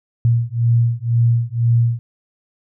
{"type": "beating tone pair", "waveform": "sine", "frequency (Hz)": [116.54, 118.54], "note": ["A#2", "A#2"], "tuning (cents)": [0, 29], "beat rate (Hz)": 2, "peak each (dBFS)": -16, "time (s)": [0.25, 1.99], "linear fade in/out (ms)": 0, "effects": []}